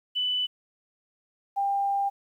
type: tone pair in turn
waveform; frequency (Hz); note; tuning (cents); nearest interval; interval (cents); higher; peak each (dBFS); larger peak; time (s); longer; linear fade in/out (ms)
sine; 2989 / 796.3; F#7 / G5; +17 / +27; octave + major seventh; 2290; first; -24 / -23; second; 0.15-0.47 / 1.56-2.1; second; 20
effects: 10-bit

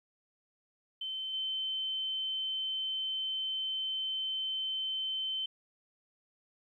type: tone with level steps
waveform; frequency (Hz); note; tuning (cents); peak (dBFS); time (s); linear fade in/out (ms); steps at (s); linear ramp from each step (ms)
sine; 3080; G7; -31; -35 / -32; 1.01-5.46; 5; 1.33; 10
effects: 12-bit

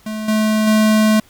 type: tone with level steps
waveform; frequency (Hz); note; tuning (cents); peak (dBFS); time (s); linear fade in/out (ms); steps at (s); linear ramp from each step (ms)
square; 216; A3; -32; -23 / -14 / -11; 0.06-1.2; 5; 0.28 / 0.67; 5
effects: pink hiss -50 dBFS RMS until 1.29 s

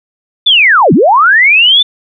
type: linear two-way sweep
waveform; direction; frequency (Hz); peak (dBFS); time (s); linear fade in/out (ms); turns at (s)
sine; down then up; 3580 to 138.59 to 3580; -3; 0.46-1.83; 10; 0.93
effects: none

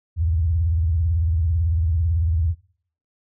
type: tone with vibrato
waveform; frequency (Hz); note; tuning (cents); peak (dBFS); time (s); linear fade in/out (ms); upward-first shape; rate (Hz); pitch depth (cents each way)
sine; 82.1; E2; -6; -17; 0.16-2.55; 50; triangle; 18; 240
effects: noise-tail reverb RT60 0.6 s tail -25 dB re dry

